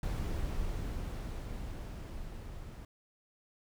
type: noise with level ramp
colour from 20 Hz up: brown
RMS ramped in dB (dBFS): -34 to -45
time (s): 0.03-2.85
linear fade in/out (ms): 2
effects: none